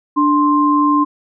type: tone pair together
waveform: sine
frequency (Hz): 294.5 / 1049.5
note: D4 / C6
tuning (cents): +5 / +5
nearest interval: octave + minor seventh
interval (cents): 2200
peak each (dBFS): -13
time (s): 0.16-1.05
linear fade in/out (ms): 20
effects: none